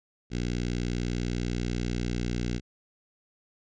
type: tone with notch filter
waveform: 10% pulse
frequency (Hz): 60.1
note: B1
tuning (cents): -46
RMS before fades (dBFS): -30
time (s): 0.3-2.61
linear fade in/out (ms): 50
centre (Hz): 950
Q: 0.57
effects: resampled to 16000 Hz